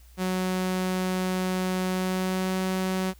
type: tone with pitch glide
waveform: sawtooth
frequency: 185 to 187.26 Hz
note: F#3 to F#3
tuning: 0 to +21 cents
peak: -21 dBFS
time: 0.17-3.14 s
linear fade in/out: 50 ms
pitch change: +21 cents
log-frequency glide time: 1.88-2.59 s
effects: added 60 Hz sine -49 dBFS peak until 3.19 s + white hiss -60 dBFS RMS until 3.19 s